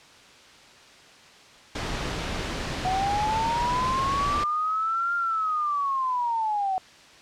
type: noise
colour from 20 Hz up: pink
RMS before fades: -30 dBFS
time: 1.75-4.44 s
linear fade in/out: 5 ms
type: linear two-way sweep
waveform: sine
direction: up then down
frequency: 735 to 1400 to 742 Hz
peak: -23 dBFS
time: 2.85-6.78 s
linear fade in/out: 0 ms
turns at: 5.15 s
effects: white hiss -50 dBFS RMS until 7.21 s + low-pass 5000 Hz 12 dB/octave